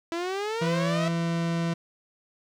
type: exponential sweep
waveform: sawtooth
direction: up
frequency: 329.6 to 659.3 Hz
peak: -24 dBFS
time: 0.12-1.08 s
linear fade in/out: 0 ms
type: tone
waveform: 40% pulse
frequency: 167.9 Hz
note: E3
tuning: 32 cents sharp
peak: -24 dBFS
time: 0.61-1.74 s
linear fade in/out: 10 ms
effects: low-pass 6000 Hz 12 dB/octave + 10-bit